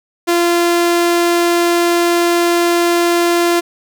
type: tone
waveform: sawtooth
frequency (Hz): 344.6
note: F4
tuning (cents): -23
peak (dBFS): -7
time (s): 0.27-3.61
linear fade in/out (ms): 20
effects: none

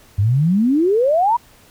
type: exponential sweep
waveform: sine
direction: up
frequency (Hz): 94.2 to 987.8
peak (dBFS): -12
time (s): 0.18-1.37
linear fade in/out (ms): 10
effects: pink hiss -49 dBFS RMS until 1.7 s

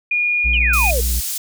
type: tone with pitch glide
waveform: sine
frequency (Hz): 2435 to 2472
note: D#7 to D#7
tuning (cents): -38 to -12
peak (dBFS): -15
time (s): 0.11-0.91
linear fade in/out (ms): 5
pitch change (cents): +26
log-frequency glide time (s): 0.5-0.74
type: tone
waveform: triangle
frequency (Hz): 60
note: B1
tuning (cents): -49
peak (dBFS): -15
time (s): 0.44-1.21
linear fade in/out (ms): 20
type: exponential sweep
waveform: sine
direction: down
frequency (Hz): 3250 to 440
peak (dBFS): -20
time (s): 0.53-1.01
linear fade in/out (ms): 10
type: high-pass noise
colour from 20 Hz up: pink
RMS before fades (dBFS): -24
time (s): 0.73-1.38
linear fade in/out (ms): 5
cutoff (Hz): 6600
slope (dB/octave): 12
effects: none

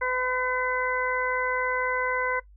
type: harmonic tone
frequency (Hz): 506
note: B4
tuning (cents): +42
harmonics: 1 / 2 / 3 / 4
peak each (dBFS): -30 / -30 / -30 / -30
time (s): 0.01-2.4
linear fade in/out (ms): 10
effects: noise-tail reverb RT60 0.1 s tail -17 dB re dry + added 50 Hz sine -49 dBFS peak until 2.56 s

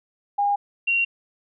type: tone pair in turn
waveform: sine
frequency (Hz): 812 / 2752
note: G#5 / F7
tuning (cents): -39 / -26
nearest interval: octave + major sixth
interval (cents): 2113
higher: second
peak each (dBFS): -18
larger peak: neither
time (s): 0.38-0.56 / 0.87-1.05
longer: neither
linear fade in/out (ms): 10
effects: none

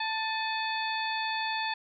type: harmonic tone with a mistuned harmonic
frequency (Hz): 883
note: A5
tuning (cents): +6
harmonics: 1 / 2 / 3 / 4 / 5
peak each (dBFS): -32 / -35 / -37 / -38 / -39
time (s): 0-1.74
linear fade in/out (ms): 5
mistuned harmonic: 3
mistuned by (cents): -71
effects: none

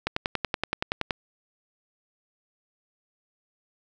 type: click train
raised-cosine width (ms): 0.3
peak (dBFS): -9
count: 12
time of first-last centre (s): 0.07-1.108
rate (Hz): 10.6
effects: none

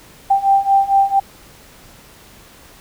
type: beating tone pair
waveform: sine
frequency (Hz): 784 / 788.4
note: G5 / G5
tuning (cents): 0 / +10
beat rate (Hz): 4.4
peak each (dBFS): -15 / -13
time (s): 0.3-1.2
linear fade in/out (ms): 10
effects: pink hiss -44 dBFS RMS until 2.8 s

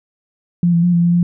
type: tone with pitch steps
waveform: sine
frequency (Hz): 173.7 / 169.4 / 176.4 / 171.3 / 172.6 / 174.1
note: F3 / E3 / F3 / F3 / F3 / F3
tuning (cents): -9 / +48 / +18 / -33 / -20 / -5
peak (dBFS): -10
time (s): 0.63-1.23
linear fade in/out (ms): 2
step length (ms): 100
effects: none

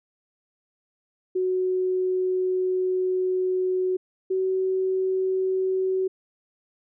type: tone pair in turn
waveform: sine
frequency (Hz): 370 / 376.7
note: F#4 / F#4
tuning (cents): 0 / +31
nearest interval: unison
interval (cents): 31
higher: second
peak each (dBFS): -21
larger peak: neither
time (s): 1.35-3.97 / 4.3-6.08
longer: first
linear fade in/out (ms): 10
effects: none

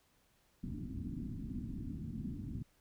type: low-pass noise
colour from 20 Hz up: white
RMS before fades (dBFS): -42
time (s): 0.63-2.63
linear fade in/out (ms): 10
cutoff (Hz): 280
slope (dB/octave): 48
effects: pink hiss -72 dBFS RMS until 2.8 s

